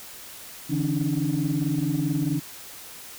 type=tone cluster; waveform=sine; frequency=143.5 / 161.8 / 278.2 / 302.8 Hz; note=D3 / E3 / C#4 / D#4; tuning=-40 / -32 / +6 / -47 cents; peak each=-27 dBFS; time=0.69-2.4 s; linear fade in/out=20 ms; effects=tanh soft clip ceiling -15 dBFS + white hiss -42 dBFS RMS until 3.18 s